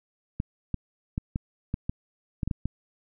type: clicks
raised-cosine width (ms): 5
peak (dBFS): -15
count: 10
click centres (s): 0.401 / 0.743 / 1.179 / 1.359 / 1.741 / 1.895 / 2.432 / 2.476 / 2.512 / 2.656
effects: none